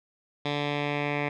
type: tone with low-pass filter sweep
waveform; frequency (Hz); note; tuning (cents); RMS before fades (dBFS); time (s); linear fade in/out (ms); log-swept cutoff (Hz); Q
10% pulse; 145.5; D3; -16; -29; 0.45-1.29; 5; 3500 to 2300; 2.9
effects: none